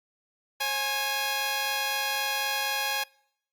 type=tone pair together; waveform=10% pulse; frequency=539.1 / 830.6 Hz; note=C#5 / G#5; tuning=-48 / 0 cents; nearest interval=perfect fifth; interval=748 cents; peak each=-26 / -19 dBFS; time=0.6-3.04 s; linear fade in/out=10 ms; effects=noise-tail reverb RT60 0.7 s tail -25 dB re dry + Opus 48 kbps